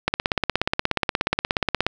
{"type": "click train", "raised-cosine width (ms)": 0.3, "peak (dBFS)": -3, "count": 31, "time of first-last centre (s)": [0.08, 1.866], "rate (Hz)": 16.8, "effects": []}